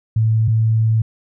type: tone pair in turn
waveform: sine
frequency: 110.9 / 111.3 Hz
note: A2 / A2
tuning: +14 / +20 cents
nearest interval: unison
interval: 6 cents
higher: second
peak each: -12 dBFS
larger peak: neither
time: 0.16-0.48 / 0.48-1.02 s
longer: second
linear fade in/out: 5 ms
effects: none